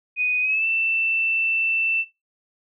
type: tone with pitch glide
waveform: sine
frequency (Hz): 2489 to 2668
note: D#7 to E7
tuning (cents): 0 to +20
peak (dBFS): -19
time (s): 0.16-2.05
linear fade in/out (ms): 50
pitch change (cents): +120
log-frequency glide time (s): 0.41-0.66
effects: noise-tail reverb RT60 0.2 s tail -18 dB re dry